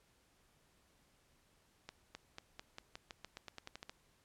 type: accelerating click train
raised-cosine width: 0.2 ms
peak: -29 dBFS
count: 15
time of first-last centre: 1.89-3.895 s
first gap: 260 ms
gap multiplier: 0.9
effects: pink hiss -72 dBFS RMS until 4.24 s + low-pass 12000 Hz 12 dB/octave